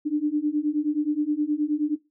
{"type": "beating tone pair", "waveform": "sine", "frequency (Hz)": [293.7, 303.2], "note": ["D4", "D#4"], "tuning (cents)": [0, -45], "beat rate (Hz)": 9.5, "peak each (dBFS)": -24, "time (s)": [0.05, 1.96], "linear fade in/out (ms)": 20, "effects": ["noise-tail reverb RT60 0.2 s tail -17 dB re dry"]}